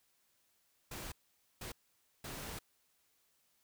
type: noise bursts at uneven times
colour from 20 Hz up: pink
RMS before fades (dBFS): -45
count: 3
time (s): 0.91-1.12 / 1.61-1.72 / 2.24-2.59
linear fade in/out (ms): 5
effects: white hiss -75 dBFS RMS until 3.63 s